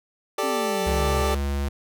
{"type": "chord", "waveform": "25% pulse", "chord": "G suspended second", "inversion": "none", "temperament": "equal", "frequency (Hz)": [392, 440, 587.3], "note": ["G4", "A4", "D5"], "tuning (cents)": [0, 0, 0], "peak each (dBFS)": -24, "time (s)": [0.38, 1.35], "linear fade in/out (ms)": 5}
{"type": "exponential sweep", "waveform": "sine", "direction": "down", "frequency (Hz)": [277.2, 125.8], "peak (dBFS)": -30, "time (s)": [0.43, 1.22], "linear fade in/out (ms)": 5}
{"type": "tone with pitch glide", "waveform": "square", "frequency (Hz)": [69.3, 70.06], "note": ["C#2", "C#2"], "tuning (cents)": [0, 19], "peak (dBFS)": -24, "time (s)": [0.86, 1.69], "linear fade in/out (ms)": 10, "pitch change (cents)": 19, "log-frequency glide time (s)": [1.01, 1.11]}
{"effects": []}